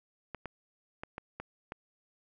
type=clicks; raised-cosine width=0.5 ms; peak=-24 dBFS; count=6; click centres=0.347 / 0.457 / 1.035 / 1.181 / 1.4 / 1.721 s; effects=none